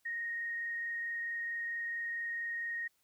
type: tone with frequency modulation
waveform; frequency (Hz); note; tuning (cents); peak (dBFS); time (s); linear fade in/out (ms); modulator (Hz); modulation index
sine; 1864.7; A#6; 0; -35; 0.05-2.88; 10; 24.5; 0.52
effects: white hiss -75 dBFS RMS until 3.03 s